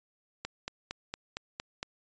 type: click train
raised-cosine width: 0.2 ms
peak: -18 dBFS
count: 7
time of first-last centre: 0.45-1.829 s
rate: 4.35 Hz
effects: resampled to 16000 Hz